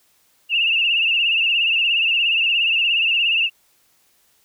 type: tone with vibrato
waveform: sine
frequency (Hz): 2739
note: F7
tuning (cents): -34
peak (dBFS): -15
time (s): 0.49-3.5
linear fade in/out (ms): 50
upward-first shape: sine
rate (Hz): 17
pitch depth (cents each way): 80
effects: white hiss -60 dBFS RMS until 4.44 s